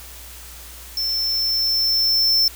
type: tone with level ramp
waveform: square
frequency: 5340 Hz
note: E8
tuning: 22 cents sharp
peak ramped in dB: -21 to -14 dBFS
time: 0.97-2.48 s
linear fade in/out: 2 ms
effects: added 60 Hz sine -41 dBFS peak until 2.55 s + white hiss -40 dBFS RMS until 2.55 s